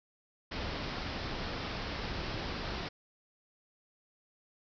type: low-pass noise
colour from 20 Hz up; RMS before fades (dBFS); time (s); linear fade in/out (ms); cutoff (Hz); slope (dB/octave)
pink; -38; 0.51-2.89; 10; 5400; 96
effects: none